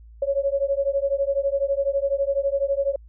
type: beating tone pair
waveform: sine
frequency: 549 / 561 Hz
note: C#5 / C#5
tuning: -17 / +21 cents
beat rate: 12 Hz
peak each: -23 / -23 dBFS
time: 0.22-2.96 s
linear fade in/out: 5 ms
effects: added 56 Hz sine -43 dBFS peak until 3.08 s